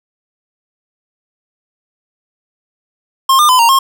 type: tone with pitch steps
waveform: square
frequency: 1066 / 1205 / 1014 / 928 / 1073 Hz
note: C6 / D6 / B5 / A#5 / C6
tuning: +32 / +44 / +45 / -8 / +43 cents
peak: -7 dBFS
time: 3.29-3.79 s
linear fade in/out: 5 ms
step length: 100 ms
effects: none